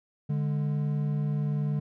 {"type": "tone pair together", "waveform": "triangle", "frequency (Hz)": [146.87, 207.7], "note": ["D3", "G#3"], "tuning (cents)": [0, 0], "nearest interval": "tritone", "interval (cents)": 600, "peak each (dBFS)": [-24, -32], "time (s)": [0.29, 1.8], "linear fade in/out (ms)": 10, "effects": []}